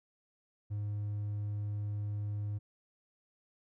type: tone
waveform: triangle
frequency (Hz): 103.6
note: G#2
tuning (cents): -4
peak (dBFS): -31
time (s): 0.7-2.59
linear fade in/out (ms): 20
effects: tanh soft clip ceiling -27 dBFS